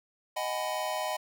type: chord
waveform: square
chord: G# minor seventh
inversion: second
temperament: just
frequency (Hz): 623 / 747.5 / 830.6 / 996.7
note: D#5 / F#5 / G#5 / B5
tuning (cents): +2 / +17 / 0 / +16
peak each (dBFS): -35 / -37 / -39 / -37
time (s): 0.36-1.17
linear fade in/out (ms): 10
effects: none